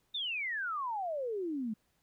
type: exponential sweep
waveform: sine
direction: down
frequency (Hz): 3713 to 207.7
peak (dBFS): -33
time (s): 0.14-1.74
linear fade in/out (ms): 10
effects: pink hiss -75 dBFS RMS until 2.02 s